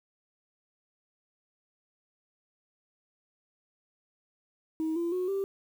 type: tone with pitch steps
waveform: sine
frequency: 318 / 340.8 / 365.3 / 391.5 Hz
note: D#4 / F4 / F#4 / G4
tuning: +38 / -42 / -22 / -2 cents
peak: -26 dBFS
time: 4.8-5.44 s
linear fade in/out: 0 ms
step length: 160 ms
effects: tanh soft clip ceiling -25 dBFS + 9-bit